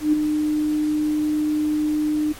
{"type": "tone with ADSR envelope", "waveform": "sine", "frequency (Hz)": 303.1, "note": "D#4", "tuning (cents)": -45, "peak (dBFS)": -12, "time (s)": [0, 2.33], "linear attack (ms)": 130, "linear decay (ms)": 10, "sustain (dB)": -6, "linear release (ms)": 14, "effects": ["pink hiss -40 dBFS RMS until 2.39 s", "MP3 64 kbps"]}